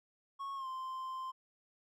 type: tone with pitch glide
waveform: triangle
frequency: 1100 to 1043.1 Hz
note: C#6 to C6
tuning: -14 to -6 cents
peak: -37 dBFS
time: 0.39-1.32 s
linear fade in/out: 20 ms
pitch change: -92 cents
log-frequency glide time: 0.55-0.67 s
effects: none